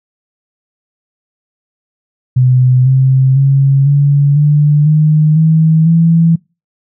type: tone with pitch steps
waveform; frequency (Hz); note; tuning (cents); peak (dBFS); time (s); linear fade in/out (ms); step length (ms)
sine; 127.3 / 132.17 / 137.23 / 142.48 / 147.93 / 153.59 / 159.46 / 165.57; C3 / C3 / C#3 / C#3 / D3 / D#3 / D#3 / E3; -47 / +18 / -17 / +48 / +13 / -22 / +43 / +8; -5; 2.36-6.36; 10; 500
effects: noise-tail reverb RT60 0.3 s tail -26 dB re dry